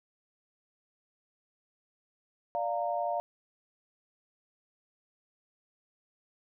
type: chord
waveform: sine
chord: Bb major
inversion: first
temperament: equal with one note detuned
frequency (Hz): 587.3 / 698.5 / 924.3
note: D5 / F5 / Bb5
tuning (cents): 0 / 0 / -15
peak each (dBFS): -34 / -31 / -36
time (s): 2.55-3.2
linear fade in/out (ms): 0
effects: none